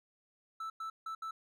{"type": "tone bursts at uneven times", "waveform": "triangle", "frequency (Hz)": 1318.5, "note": "E6", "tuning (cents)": 0, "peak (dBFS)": -36, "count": 4, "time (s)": [[0.6, 0.7], [0.8, 0.9], [1.06, 1.15], [1.22, 1.31]], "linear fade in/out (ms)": 5, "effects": []}